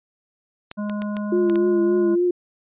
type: clicks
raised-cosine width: 0.2 ms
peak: -16 dBFS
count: 6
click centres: 0.714 / 0.897 / 1.02 / 1.168 / 1.498 / 1.557 s
type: harmonic tone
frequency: 207.7 Hz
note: G#3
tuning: in tune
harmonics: 1 / 3 / 5 / 7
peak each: -24 / -34 / -38 / -41 dBFS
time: 0.77-2.16 s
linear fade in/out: 20 ms
type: tone with vibrato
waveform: sine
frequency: 349.2 Hz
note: F4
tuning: in tune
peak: -16 dBFS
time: 1.32-2.31 s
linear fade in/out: 5 ms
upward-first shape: triangle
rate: 3.5 Hz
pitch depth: 47 cents each way
effects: resampled to 8000 Hz